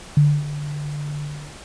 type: tone with ADSR envelope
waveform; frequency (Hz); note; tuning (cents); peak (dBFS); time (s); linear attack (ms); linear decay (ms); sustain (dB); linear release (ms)
sine; 146.83; D3; 0; -9; 0.17-1.54; 3; 260; -16; 320
effects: pink hiss -40 dBFS RMS until 1.64 s + resampled to 22050 Hz